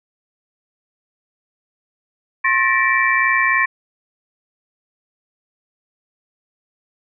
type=tone cluster; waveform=sine; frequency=1068 / 1772 / 1895 / 2325 Hz; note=C6 / A6 / A#6 / D7; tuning=+35 / +12 / +28 / -18 cents; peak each=-19 dBFS; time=2.44-3.66 s; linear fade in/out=10 ms; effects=none